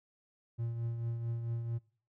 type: tone with tremolo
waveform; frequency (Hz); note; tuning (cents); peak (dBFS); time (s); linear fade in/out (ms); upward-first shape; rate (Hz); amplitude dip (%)
triangle; 116.54; A#2; 0; -30; 0.58-1.79; 20; triangle; 4.5; 50
effects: noise-tail reverb RT60 0.4 s tail -21 dB re dry